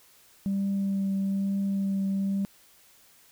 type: tone with vibrato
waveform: sine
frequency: 196 Hz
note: G3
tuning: in tune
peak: -23 dBFS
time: 0.46-2.45 s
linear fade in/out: 0 ms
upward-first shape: triangle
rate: 1.1 Hz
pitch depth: 14 cents each way
effects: tanh soft clip ceiling -22 dBFS + white hiss -58 dBFS RMS until 3.31 s